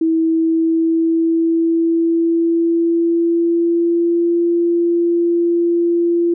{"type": "tone with pitch glide", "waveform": "sine", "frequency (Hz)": [324.6, 342.3], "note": ["E4", "F4"], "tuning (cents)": [-27, -35], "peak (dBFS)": -12, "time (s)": [0.01, 6.34], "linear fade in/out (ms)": 5, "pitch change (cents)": 92, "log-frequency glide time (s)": [0.2, 4.41], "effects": []}